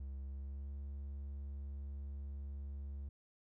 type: tone with pitch glide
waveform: triangle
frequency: 67.8 to 69.87 Hz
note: C#2 to C#2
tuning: -38 to +14 cents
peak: -40 dBFS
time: 0-3.09 s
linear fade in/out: 5 ms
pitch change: +52 cents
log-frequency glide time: 0.23-0.72 s
effects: none